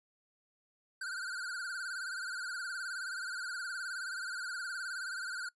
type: tone with vibrato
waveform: square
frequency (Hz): 1480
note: F#6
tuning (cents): 0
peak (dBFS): -38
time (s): 1.01-5.49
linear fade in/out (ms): 5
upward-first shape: sine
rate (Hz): 19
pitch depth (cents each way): 100
effects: noise-tail reverb RT60 0.1 s tail -22 dB re dry + resampled to 24000 Hz